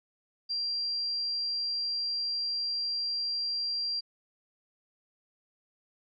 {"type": "tone", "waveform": "sine", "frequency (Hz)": 4743, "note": "D8", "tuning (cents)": 16, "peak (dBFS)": -29, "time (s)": [0.49, 4.01], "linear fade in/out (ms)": 20, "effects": []}